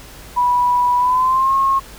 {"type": "tone with pitch glide", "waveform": "sine", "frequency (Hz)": [981, 1082.2], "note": ["B5", "C#6"], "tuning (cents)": [-12, -42], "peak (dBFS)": -12, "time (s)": [0.36, 1.8], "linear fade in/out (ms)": 20, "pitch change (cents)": 170, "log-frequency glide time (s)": [0.98, 1.54], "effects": ["added 50 Hz sine -42 dBFS peak until 1.98 s", "pink hiss -39 dBFS RMS until 1.98 s"]}